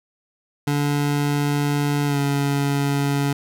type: tone with pitch glide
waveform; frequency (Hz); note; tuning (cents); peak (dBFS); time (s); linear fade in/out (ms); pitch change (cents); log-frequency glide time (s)
25% pulse; 144.7 to 141.23; D3 to C#3; -25 to +33; -15; 0.67-3.33; 5; -42; 2.06-2.18
effects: none